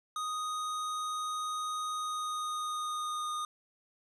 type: tone with pitch glide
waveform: square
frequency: 1244.5 to 1227.4 Hz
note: D#6 to D#6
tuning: 0 to -24 cents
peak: -34 dBFS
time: 0.16-3.45 s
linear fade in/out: 2 ms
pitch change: -24 cents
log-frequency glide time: 1.94-3.32 s
effects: resampled to 24000 Hz + 12-bit